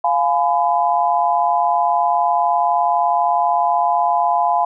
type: chord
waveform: sine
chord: F diminished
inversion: none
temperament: just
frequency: 698.5 / 838.1 / 1005.8 Hz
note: F5 / Ab5 / Cb6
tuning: 0 / +16 / +31 cents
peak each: -17 / -18 / -19 dBFS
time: 0.04-4.65 s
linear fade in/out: 5 ms
effects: none